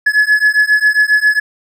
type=beating tone pair; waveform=triangle; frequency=1700 / 1707.4 Hz; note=G#6 / G#6; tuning=+40 / +47 cents; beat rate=7.4 Hz; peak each=-10 dBFS; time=0.06-1.4 s; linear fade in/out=10 ms; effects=none